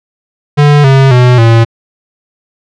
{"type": "tone with pitch steps", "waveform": "square", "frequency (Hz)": [146.3, 134.93, 124.45, 114.78], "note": ["D3", "C#3", "B2", "A#2"], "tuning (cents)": [-6, -46, 14, -26], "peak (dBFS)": -3, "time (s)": [0.57, 1.65], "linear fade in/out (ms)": 20, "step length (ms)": 270, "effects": ["low-pass 4000 Hz 12 dB/octave"]}